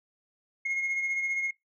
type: beating tone pair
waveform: sine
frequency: 2153 / 2168 Hz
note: C7 / C#7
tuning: +49 / -39 cents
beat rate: 15 Hz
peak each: -26 / -35 dBFS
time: 0.65-1.51 s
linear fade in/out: 10 ms
effects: noise-tail reverb RT60 0.2 s tail -24 dB re dry + tanh soft clip ceiling -25 dBFS